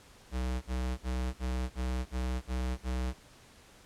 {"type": "tone bursts", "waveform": "square", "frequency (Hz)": 63.1, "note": "B1", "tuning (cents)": 38, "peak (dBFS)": -31, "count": 8, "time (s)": [0.31, 3.14], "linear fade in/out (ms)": 50, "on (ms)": 310, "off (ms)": 50, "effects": ["pink hiss -57 dBFS RMS until 3.85 s", "low-pass 10000 Hz 12 dB/octave"]}